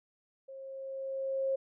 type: tone with level ramp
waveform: sine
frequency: 537 Hz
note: C5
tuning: 45 cents sharp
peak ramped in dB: -44 to -27 dBFS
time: 0.48-1.56 s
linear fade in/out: 10 ms
effects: none